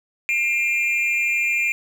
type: tone with amplitude modulation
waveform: triangle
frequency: 2390 Hz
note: D7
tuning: 30 cents sharp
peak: -13 dBFS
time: 0.29-1.72 s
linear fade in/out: 0 ms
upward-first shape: sine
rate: 267 Hz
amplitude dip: 80%
effects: none